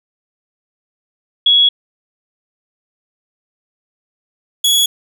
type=tone pair in turn; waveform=sine / sawtooth; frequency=3349 / 3365 Hz; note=G#7 / G#7; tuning=+14 / +22 cents; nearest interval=unison; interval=8 cents; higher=second; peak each=-7 dBFS; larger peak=neither; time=1.46-1.69 / 4.64-4.86 s; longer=first; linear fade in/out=5 ms; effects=none